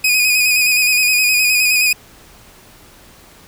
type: tone with vibrato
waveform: sawtooth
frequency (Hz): 2489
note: D#7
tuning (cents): 0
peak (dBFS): -8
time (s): 0.04-1.93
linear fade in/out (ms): 5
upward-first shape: square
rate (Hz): 9.6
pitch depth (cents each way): 29
effects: pink hiss -44 dBFS RMS until 3.47 s